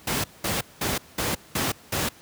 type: noise bursts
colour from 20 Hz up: pink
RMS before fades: -25 dBFS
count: 6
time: 0.07-2.09 s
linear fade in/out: 5 ms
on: 170 ms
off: 200 ms
effects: pink hiss -50 dBFS RMS until 2.21 s + high-pass 80 Hz 12 dB/octave